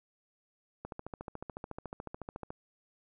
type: click train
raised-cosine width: 1 ms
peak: -26 dBFS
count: 24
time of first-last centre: 0.85-2.505 s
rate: 13.9 Hz
effects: none